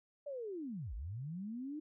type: linear two-way sweep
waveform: sine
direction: down then up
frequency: 592 to 46.45 to 312.4 Hz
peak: -40 dBFS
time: 0.26-1.8 s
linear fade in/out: 10 ms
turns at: 0.94 s
effects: none